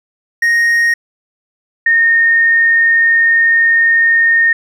triangle / sine tone pair in turn, 1864.7 / 1838 Hz, A#6 / A#6, 0 / -25 cents, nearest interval unison, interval 25 cents, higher first, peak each -7 / -7 dBFS, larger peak neither, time 0.42-0.94 / 1.86-4.53 s, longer second, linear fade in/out 5 ms, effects none

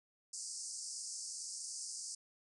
white band-pass noise, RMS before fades -45 dBFS, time 0.33-2.15 s, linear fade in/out 5 ms, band 4700 to 9300 Hz, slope 96 dB/octave, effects none

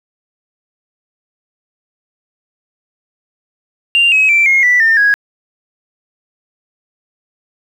sine tone with pitch steps, 2785 / 2554 / 2342 / 2148 / 1969.3 / 1805.8 / 1656 Hz, F7 / D#7 / D7 / C7 / B6 / A6 / G#6, -5 / +45 / -5 / +45 / -5 / +44 / -5 cents, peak -6 dBFS, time 3.95-5.14 s, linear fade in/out 0 ms, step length 170 ms, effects tanh soft clip ceiling -3 dBFS + 7-bit

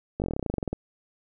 slowing click train, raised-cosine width 2 ms, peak -15 dBFS, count 17, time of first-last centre 0.2-0.73 s, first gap 19 ms, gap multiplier 1.07, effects none

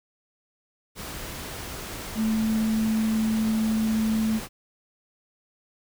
sine tone in noise, 220 Hz, A3, in tune, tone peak -21 dBFS, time 2.15-4.41 s, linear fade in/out 50 ms, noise pink, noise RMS -36 dBFS, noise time 0.95-4.49 s, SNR +12 dB, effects none

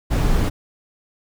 brown noise, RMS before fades -17 dBFS, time 0.1-0.5 s, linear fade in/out 20 ms, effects none

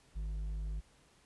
sine tone with hard clipping, 51.6 Hz, G#1, 10 cents flat, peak -37 dBFS, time 0.15-0.81 s, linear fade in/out 20 ms, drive 5 dB, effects pink hiss -66 dBFS RMS until 1.25 s + resampled to 24000 Hz

